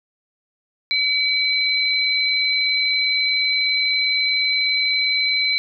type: tone pair together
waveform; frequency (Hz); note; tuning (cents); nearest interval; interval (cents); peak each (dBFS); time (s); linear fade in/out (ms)
sine; 2281 / 4044; C#7 / B7; +49 / +40; minor seventh; 991; -20 / -19; 0.91-5.58; 0
effects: none